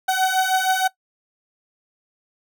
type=beating tone pair; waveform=30% pulse; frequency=750 / 756.4 Hz; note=F#5 / F#5; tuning=+23 / +38 cents; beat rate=6.4 Hz; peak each=-18 dBFS; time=0.08-0.88 s; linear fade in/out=10 ms; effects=noise-tail reverb RT60 0.1 s tail -19 dB re dry